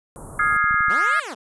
pink band-stop noise, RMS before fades -37 dBFS, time 0.16-0.57 s, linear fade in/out 0 ms, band 1300 to 8400 Hz, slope 48 dB/octave
sine chord, F minor seventh, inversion third, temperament equal with one note detuned, 1244.5 / 1396.9 / 1661.2 / 2109 Hz, Eb6 / F6 / Ab6 / C7, 0 / 0 / 0 / +13 cents, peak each -20 / -23 / -21 / -26 dBFS, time 0.39-1.2 s, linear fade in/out 5 ms
clicks, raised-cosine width 5 ms, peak -24 dBFS, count 7, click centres 0.526 / 0.565 / 0.642 / 0.71 / 0.743 / 0.807 / 0.884 s
10% pulse linear two-way sweep, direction up then down, 142.1 to 675 to 188.9 Hz, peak -22 dBFS, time 0.89-1.35 s, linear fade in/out 20 ms, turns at 1.18 s
effects resampled to 24000 Hz

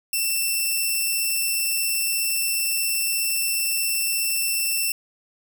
5% pulse tone, 2683 Hz, E7, 30 cents sharp, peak -12 dBFS, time 0.13-4.92 s, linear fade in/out 2 ms, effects none

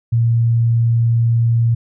sine tone, 116.3 Hz, A#2, 4 cents flat, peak -11 dBFS, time 0.12-1.75 s, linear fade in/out 10 ms, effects none

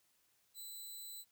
10% pulse tone, 3997 Hz, B7, 20 cents sharp, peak -39 dBFS, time 0.54-1.25 s, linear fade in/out 50 ms, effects white hiss -75 dBFS RMS until 1.31 s

